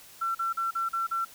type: tone bursts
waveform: sine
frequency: 1349 Hz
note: E6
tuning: 40 cents sharp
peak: -26 dBFS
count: 6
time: 0.21-1.25 s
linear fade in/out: 10 ms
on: 140 ms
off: 40 ms
effects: white hiss -51 dBFS RMS until 1.34 s